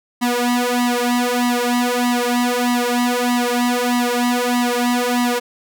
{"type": "tone with flanger", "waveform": "sawtooth", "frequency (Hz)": 244, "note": "B3", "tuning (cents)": -21, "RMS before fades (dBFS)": -18, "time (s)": [0.21, 5.4], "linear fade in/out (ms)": 20, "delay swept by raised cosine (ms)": [1, 3.1], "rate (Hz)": 1.6, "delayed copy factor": 0.95, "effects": []}